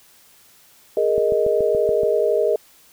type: chord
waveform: sine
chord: Ab suspended second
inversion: none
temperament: just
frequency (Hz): 415.3 / 467.2 / 623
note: Ab4 / Bb4 / Eb5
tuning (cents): 0 / +4 / +2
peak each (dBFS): -20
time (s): 0.97-2.56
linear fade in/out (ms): 2
type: click train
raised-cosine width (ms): 2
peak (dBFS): -17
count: 7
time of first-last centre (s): 1.18-2.033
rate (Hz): 7.03
effects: white hiss -52 dBFS RMS until 2.92 s